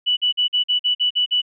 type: tone bursts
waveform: sine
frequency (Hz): 2960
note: F#7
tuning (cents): 0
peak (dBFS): -15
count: 9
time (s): 0.06-1.418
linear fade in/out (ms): 20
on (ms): 110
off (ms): 46
effects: none